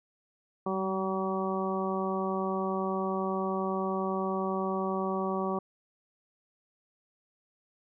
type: harmonic tone with a mistuned harmonic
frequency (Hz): 190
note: F#3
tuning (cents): +46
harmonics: 1 / 2 / 3 / 4 / 5 / 6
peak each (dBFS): -33 / -33 / -37 / -37 / -39 / -36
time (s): 0.66-5.59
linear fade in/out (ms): 5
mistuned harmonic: 1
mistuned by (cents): +21
effects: none